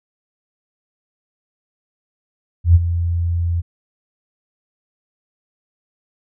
sine tone with ADSR envelope, 85.5 Hz, F2, 36 cents flat, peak -4 dBFS, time 2.64-3.62 s, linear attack 110 ms, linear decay 33 ms, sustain -12 dB, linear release 25 ms, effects none

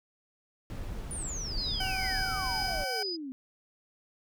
brown noise, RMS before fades -37 dBFS, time 0.7-2.84 s, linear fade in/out 0 ms
sine exponential sweep, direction down, 9760 to 253 Hz, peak -36 dBFS, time 1.11-3.32 s, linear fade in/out 0 ms
sine tone with tremolo, 4966 Hz, D#8, 4 cents flat, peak -32 dBFS, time 1.57-3.17 s, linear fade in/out 20 ms, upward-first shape sine, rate 2.2 Hz, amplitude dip 50%
20% pulse tone, 760 Hz, F#5, 46 cents sharp, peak -28 dBFS, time 1.8-3.03 s, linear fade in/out 5 ms
effects none

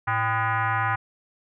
sine tone with frequency modulation, 110.4 Hz, A2, 6 cents sharp, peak -21 dBFS, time 0.07-0.96 s, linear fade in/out 10 ms, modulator 450 Hz, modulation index 3.7, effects none

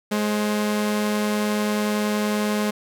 sawtooth tone pair together, 210 / 530.5 Hz, G#3 / C5, +19 / +24 cents, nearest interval octave + major third, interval 1605 cents, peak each -17 / -27 dBFS, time 0.11-2.71 s, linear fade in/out 10 ms, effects none

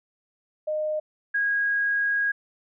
sine tone pair in turn, 614 / 1642.1 Hz, D#5 / G#6, -23 / -20 cents, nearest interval octave + perfect fourth, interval 1703 cents, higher second, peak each -24 / -21 dBFS, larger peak second, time 0.67-1 / 1.34-2.32 s, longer second, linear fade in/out 10 ms, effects none

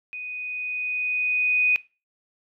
sine tone with level ramp, 2489 Hz, D#7, in tune, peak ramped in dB -32 to -16 dBFS, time 0.13-1.76 s, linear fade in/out 0 ms, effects noise-tail reverb RT60 0.3 s tail -20 dB re dry

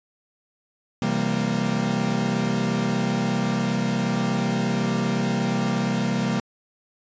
40% pulse chord, C dominant seventh, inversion none, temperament equal with one note detuned, 130.81 / 167.79 / 196 / 233.1 Hz, C3 / E3 / G3 / Bb3, 0 / +31 / 0 / 0 cents, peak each -28 / -28 / -25 / -25 dBFS, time 1.02-6.4 s, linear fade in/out 2 ms, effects resampled to 16000 Hz

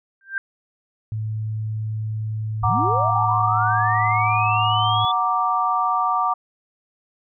sine tone with exponential growth, 1577 Hz, G6, 10 cents sharp, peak -18 dBFS, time 0.21-0.38 s, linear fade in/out 1 ms, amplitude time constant 35 ms
sine tone, 108.8 Hz, A2, 19 cents flat, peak -23 dBFS, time 1.12-5.05 s, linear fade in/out 0 ms
sine linear sweep, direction up, 34.77 to 3486 Hz, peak -24 dBFS, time 2.62-5.12 s, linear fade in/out 10 ms
sine chord, Gb augmented, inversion none, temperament equal, 740 / 932.3 / 1174.7 Hz, Gb5 / Bb5 / D6, 0 / 0 / 0 cents, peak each -23 / -24 / -20 dBFS, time 2.63-6.34 s, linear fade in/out 10 ms
effects none

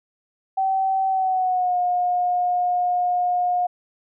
sine tone with pitch glide, 768 to 716.6 Hz, G5 to F5, -36 to +44 cents, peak -18 dBFS, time 0.57-3.67 s, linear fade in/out 10 ms, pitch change -120 cents, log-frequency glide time 1.08-1.78 s, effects none

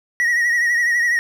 triangle tone with vibrato, 1902 Hz, A#6, 34 cents sharp, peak -13 dBFS, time 0.2-1.19 s, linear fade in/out 0 ms, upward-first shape triangle, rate 12 Hz, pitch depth 62 cents each way, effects none

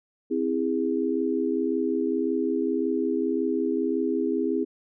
sine chord, C augmented, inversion none, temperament just, 261.6 / 327 / 408.8 Hz, C4 / E4 / G#4, 0 / -14 / -27 cents, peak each -27 dBFS, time 0.3-4.65 s, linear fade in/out 20 ms, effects none

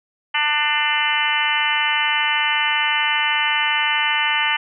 harmonic tone, 297.9 Hz, D4, 25 cents sharp, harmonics 3 / 4 / 5 / 6 / 7 / 8 / 9 / 10, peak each -24 / -28 / -27 / -24 / -23 / -27 / -27 / -23 dBFS, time 0.34-4.57 s, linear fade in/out 10 ms, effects none

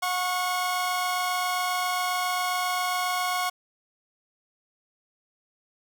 sawtooth tone pair together, 724.2 / 1100 Hz, F#5 / C#6, -37 / -14 cents, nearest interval perfect fifth, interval 723 cents, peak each -24 dBFS, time 0.02-3.5 s, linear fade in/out 10 ms, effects none

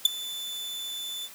40% pulse tone with ADSR envelope, 3507 Hz, A7, 6 cents flat, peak -11 dBFS, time 0.05-1.29 s, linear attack 5 ms, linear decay 12 ms, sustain -21 dB, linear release 47 ms, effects white hiss -47 dBFS RMS until 1.34 s + high-pass 150 Hz 12 dB/octave

